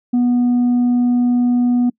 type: tone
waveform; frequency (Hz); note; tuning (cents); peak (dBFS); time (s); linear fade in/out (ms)
sine; 244.4; B3; -18; -9; 0.13-1.9; 10
effects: noise-tail reverb RT60 0.1 s tail -26 dB re dry + tanh soft clip ceiling -11 dBFS